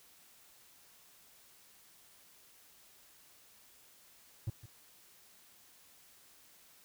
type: tone with echo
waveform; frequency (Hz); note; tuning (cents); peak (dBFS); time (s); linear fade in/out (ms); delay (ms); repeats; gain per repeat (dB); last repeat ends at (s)
triangle; 109.9; A2; -2; -30; 4.47-4.5; 5; 160; 1; -15; 4.66
effects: white hiss -62 dBFS RMS until 6.84 s